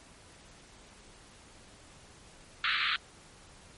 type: band-pass noise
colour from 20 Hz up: pink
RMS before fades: -30 dBFS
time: 2.64-2.96 s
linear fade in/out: 0 ms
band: 1200 to 4200 Hz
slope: 96 dB/octave
effects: pink hiss -55 dBFS RMS until 3.77 s + MP3 48 kbps